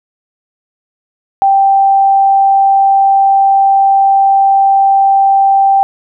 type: tone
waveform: sine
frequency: 784 Hz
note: G5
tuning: in tune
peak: -5 dBFS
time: 1.42-5.83 s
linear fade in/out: 0 ms
effects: none